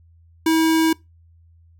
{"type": "tone", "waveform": "square", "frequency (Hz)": 322.2, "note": "E4", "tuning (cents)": -39, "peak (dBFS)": -15, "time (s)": [0.46, 0.93], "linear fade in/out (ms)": 5, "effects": ["noise-tail reverb RT60 0.2 s tail -23 dB re dry", "added 83 Hz sine -49 dBFS peak until 1.79 s"]}